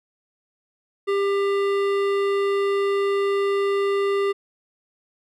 sine tone with hard clipping, 398.1 Hz, G4, 27 cents sharp, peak -21 dBFS, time 1.07-4.33 s, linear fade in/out 20 ms, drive 14 dB, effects none

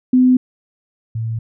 sine tone pair in turn, 253.7 / 113.01 Hz, B3 / A2, +47 / +47 cents, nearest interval octave + major second, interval 1400 cents, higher first, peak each -8 / -19 dBFS, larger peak first, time 0.13-0.37 / 1.15-1.39 s, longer neither, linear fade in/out 5 ms, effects none

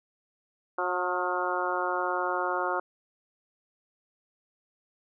harmonic tone with a mistuned harmonic, 180.7 Hz, F#3, 41 cents flat, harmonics 2 / 3 / 4 / 5 / 6 / 7 / 8, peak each -34 / -34 / -34 / -34 / -34 / -34 / -34 dBFS, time 0.78-2.8 s, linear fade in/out 5 ms, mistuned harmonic 8, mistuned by -36 cents, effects none

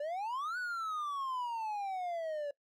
triangle exponential two-way sweep, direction up then down, 567 to 1500 to 567 Hz, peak -33 dBFS, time 0-2.51 s, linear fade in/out 5 ms, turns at 0.58 s, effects noise-tail reverb RT60 0.1 s tail -21 dB re dry

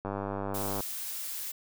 click train, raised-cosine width 1 ms, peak -20 dBFS, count 76, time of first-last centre 0.05-0.805 s, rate 99.3 Hz
blue noise, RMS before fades -37 dBFS, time 0.54-1.52 s, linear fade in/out 10 ms
effects none

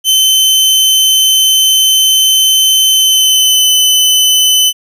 sawtooth tone with pitch glide, 3069 to 3027 Hz, G7 to F#7, -37 to +39 cents, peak -3 dBFS, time 0.04-4.73 s, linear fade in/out 50 ms, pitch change -24 cents, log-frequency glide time 2.9-3.71 s, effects none

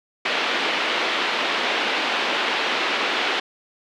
white band-pass noise, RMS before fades -23 dBFS, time 0.25-3.4 s, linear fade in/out 5 ms, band 260 to 3400 Hz, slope 24 dB/octave, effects none

